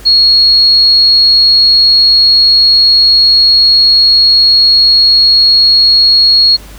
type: tone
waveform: sine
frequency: 4312 Hz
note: C#8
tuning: 49 cents flat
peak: -3 dBFS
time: 0.05-6.57 s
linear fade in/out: 20 ms
effects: added 50 Hz sine -31 dBFS peak until 6.78 s + pink hiss -35 dBFS RMS until 6.78 s